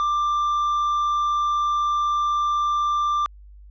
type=tone with hard clipping; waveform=triangle; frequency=1184 Hz; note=D6; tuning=14 cents sharp; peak=-20 dBFS; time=0-3.26 s; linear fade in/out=0 ms; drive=6 dB; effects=added 50 Hz sine -42 dBFS peak until 3.7 s + resampled to 16000 Hz